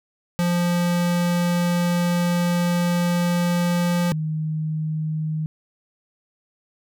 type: tone pair in turn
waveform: square / sine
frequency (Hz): 174.6 / 155.98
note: F3 / D#3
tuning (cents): 0 / +5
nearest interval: major second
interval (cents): 195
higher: first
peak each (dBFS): -19 / -22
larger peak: first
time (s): 0.39-4.12 / 4.12-5.46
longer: first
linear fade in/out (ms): 0
effects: none